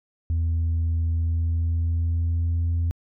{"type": "tone with pitch glide", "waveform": "sine", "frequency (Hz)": [82.41, 84.24], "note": ["E2", "E2"], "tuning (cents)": [0, 38], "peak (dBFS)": -18, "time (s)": [0.3, 2.91], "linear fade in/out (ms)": 0, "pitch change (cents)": 38, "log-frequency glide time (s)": [1.08, 2.72], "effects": ["tanh soft clip ceiling -19 dBFS"]}